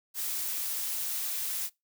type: noise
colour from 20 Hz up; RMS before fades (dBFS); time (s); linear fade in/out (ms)
blue; -33; 0.14-1.7; 50
effects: noise-tail reverb RT60 0.2 s tail -23 dB re dry